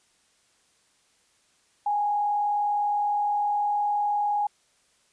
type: tone with frequency modulation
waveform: sine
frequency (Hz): 826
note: G#5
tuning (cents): -10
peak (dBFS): -22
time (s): 1.86-4.47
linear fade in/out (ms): 5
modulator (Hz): 39.6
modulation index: 0.38
effects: white hiss -65 dBFS RMS until 5.12 s + resampled to 22050 Hz